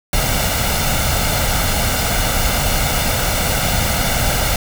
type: noise with comb filter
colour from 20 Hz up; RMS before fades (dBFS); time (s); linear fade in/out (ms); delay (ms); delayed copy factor
pink; -17; 0.13-4.56; 2; 1.4; +0.6
effects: none